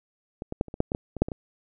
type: clicks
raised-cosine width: 2 ms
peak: -20 / -18 / -9 / -28 / -22 / -8 / -15 / -15 / -21 / -6 / -19 / -19 dBFS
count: 12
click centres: 0.421 / 0.524 / 0.611 / 0.683 / 0.741 / 0.804 / 0.919 / 0.949 / 1.167 / 1.22 / 1.285 / 1.318 s
effects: none